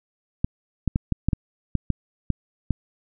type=clicks; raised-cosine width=5 ms; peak=-8 dBFS; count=10; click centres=0.445 / 0.877 / 0.959 / 1.123 / 1.286 / 1.332 / 1.753 / 1.903 / 2.303 / 2.707 s; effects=none